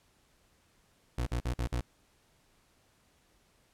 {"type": "tone bursts", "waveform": "30% pulse", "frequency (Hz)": 60.3, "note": "B1", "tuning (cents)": -41, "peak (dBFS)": -27, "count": 5, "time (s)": [1.18, 1.81], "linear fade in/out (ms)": 5, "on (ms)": 86, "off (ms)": 50, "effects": ["pink hiss -68 dBFS RMS until 3.73 s", "low-pass 12000 Hz 12 dB/octave"]}